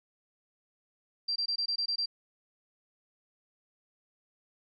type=tone bursts; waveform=sine; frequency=4719 Hz; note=D8; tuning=7 cents sharp; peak=-28 dBFS; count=8; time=1.28-2.06 s; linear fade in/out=10 ms; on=80 ms; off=20 ms; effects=none